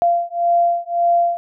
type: beating tone pair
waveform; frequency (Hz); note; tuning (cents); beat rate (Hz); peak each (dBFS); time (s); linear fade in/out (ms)
sine; 689 / 690.8; F5 / F5; -24 / -19; 1.8; -17; 0.02-1.37; 0
effects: none